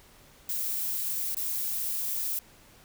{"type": "noise with dropouts", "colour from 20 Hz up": "violet", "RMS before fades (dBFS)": -31, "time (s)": [0.49, 2.39], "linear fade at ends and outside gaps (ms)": 2, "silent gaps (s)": [1.347, 1.368], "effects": ["pink hiss -56 dBFS RMS until 2.84 s"]}